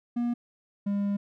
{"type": "tone pair in turn", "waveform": "triangle", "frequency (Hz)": [239.2, 201.5], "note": ["A#3", "G3"], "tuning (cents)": [45, 48], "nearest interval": "minor third", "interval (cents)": 297, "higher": "first", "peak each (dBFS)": -23, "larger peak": "neither", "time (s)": [[0.16, 0.34], [0.86, 1.17]], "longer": "second", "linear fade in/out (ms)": 10, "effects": []}